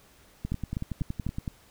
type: two click trains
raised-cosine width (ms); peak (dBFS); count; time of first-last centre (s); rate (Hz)
5; -17 / -19; 4 / 12; 0.52-1.266 / 0.45-1.478; 4.02 / 10.7
effects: pink hiss -58 dBFS RMS until 1.7 s